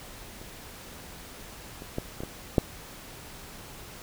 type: clicks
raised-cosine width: 2 ms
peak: -30 / -27 / -15 / -23 / -20 / -6 dBFS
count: 6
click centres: 0.415 / 1.821 / 1.984 / 2.205 / 2.235 / 2.582 s
effects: pink hiss -45 dBFS RMS until 4.02 s